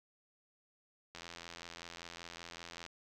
click train, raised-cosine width 0.2 ms, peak -29 dBFS, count 147, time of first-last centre 1.15-2.864 s, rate 85.2 Hz, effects none

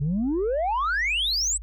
sine exponential sweep, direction up, 132.4 to 8310 Hz, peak -20 dBFS, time 0-1.58 s, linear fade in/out 20 ms, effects tanh soft clip ceiling -20 dBFS + added 52 Hz sine -35 dBFS peak until 1.62 s

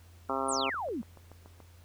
harmonic tone, 134.4 Hz, C3, 47 cents sharp, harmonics 2 / 3 / 4 / 5 / 6 / 7 / 8 / 9 / 10, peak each -38 / -38 / -38 / -38 / -38 / -38 / -38 / -38 / -38 dBFS, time 0.29-0.7 s, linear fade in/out 5 ms
sine exponential sweep, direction down, 10000 to 199.7 Hz, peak -32 dBFS, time 0.48-1.02 s, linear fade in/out 10 ms
click train, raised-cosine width 1 ms, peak -37 dBFS, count 8, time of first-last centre 0.6-1.603 s, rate 6.98 Hz
effects added 86 Hz sine -53 dBFS peak until 1.84 s + pink hiss -62 dBFS RMS until 1.84 s

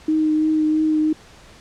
sine tone with vibrato, 310.5 Hz, D#4, 3 cents flat, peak -15 dBFS, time 0.08-1.13 s, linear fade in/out 5 ms, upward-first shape triangle, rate 3 Hz, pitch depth 18 cents each way, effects pink hiss -46 dBFS RMS until 1.6 s + low-pass 7000 Hz 12 dB/octave

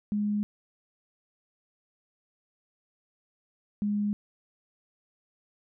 sine tone pair in turn, 207.7 / 206.5 Hz, G#3 / G#3, 0 / -10 cents, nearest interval unison, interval 10 cents, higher first, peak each -25 dBFS, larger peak neither, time 0.12-0.43 / 3.82-4.13 s, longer neither, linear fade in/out 0 ms, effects none

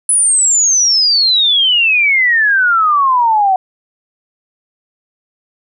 sine exponential sweep, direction down, 10140 to 740 Hz, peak -8 dBFS, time 0.09-3.56 s, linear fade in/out 2 ms, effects none

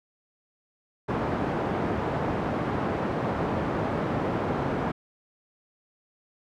pink band-pass noise, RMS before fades -28 dBFS, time 1.08-4.92 s, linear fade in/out 10 ms, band 120 to 1100 Hz, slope 12 dB/octave, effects none

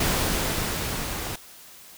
pink noise with level ramp, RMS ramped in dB -23 to -32 dBFS, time 0-1.36 s, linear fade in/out 5 ms, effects white hiss -47 dBFS RMS until 1.97 s

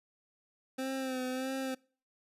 25% pulse tone with vibrato, 260.4 Hz, C4, 8 cents flat, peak -30 dBFS, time 0.78-1.75 s, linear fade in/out 10 ms, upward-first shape sine, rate 1.6 Hz, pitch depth 40 cents each way, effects noise-tail reverb RT60 0.4 s tail -24 dB re dry + resampled to 32000 Hz

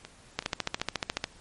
two click trains, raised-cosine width 0.2 ms, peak -23 / -10 dBFS, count 4 / 13, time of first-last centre 0.05-1.174 / 0.39-1.241 s, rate 2.67 / 14.1 Hz, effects pink hiss -55 dBFS RMS until 1.4 s + MP3 48 kbps

